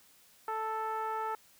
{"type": "tone with low-pass filter", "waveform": "10% pulse", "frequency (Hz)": 440, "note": "A4", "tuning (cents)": 0, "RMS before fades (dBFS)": -35, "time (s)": [0.48, 1.35], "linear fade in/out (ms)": 2, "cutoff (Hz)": 1100, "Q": 3.6, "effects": ["white hiss -62 dBFS RMS until 1.59 s"]}